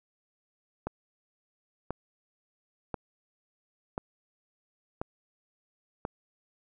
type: click train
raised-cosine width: 1 ms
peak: -18 dBFS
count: 6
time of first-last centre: 0.87-6.051 s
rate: 0.965 Hz
effects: none